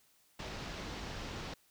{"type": "low-pass noise", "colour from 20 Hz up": "pink", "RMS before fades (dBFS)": -43, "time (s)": [0.39, 1.54], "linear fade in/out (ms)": 5, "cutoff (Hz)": 5700, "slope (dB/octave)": 24, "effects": ["white hiss -69 dBFS RMS until 1.7 s"]}